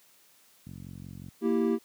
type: click train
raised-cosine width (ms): 5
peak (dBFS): -29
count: 29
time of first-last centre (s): 0.67-1.285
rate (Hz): 45.5
type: chord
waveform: triangle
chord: E diminished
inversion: second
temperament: equal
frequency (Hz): 233.1 / 329.6 / 392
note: Bb3 / E4 / G4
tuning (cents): 0 / 0 / 0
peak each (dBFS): -25 / -27 / -26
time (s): 1.41-1.79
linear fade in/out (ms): 50
effects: white hiss -61 dBFS RMS until 1.84 s + high-pass 100 Hz 12 dB/octave